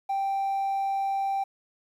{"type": "tone", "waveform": "triangle", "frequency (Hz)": 784, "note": "G5", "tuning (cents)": 0, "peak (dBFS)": -22, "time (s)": [0.09, 1.44], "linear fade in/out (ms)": 10, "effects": ["tanh soft clip ceiling -20 dBFS", "10-bit"]}